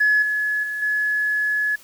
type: tone with level steps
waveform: sine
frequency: 1701 Hz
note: G#6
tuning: 41 cents sharp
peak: -13 / -19 / -24 / -18 dBFS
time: 0-1.76 s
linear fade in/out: 10 ms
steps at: 0.22 / 0.63 / 0.82 s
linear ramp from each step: 5 ms
effects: tanh soft clip ceiling -10 dBFS + white hiss -48 dBFS RMS until 1.83 s